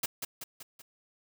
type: noise with echo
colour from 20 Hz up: white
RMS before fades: -31 dBFS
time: 0.03-0.06 s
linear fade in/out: 5 ms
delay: 190 ms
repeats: 4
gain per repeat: -5 dB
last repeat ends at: 0.82 s
effects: none